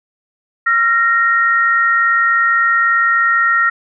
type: tone pair together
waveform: sine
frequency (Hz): 1370.6 / 1864.7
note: F6 / A#6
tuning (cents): -33 / 0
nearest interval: perfect fourth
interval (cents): 533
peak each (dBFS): -13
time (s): 0.66-3.7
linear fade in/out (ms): 10
effects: none